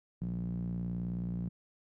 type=tone with band-pass filter; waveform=sawtooth; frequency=58.9 Hz; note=A#1; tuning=19 cents sharp; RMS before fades=-36 dBFS; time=0.21-1.49 s; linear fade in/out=10 ms; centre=160 Hz; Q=6.2; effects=none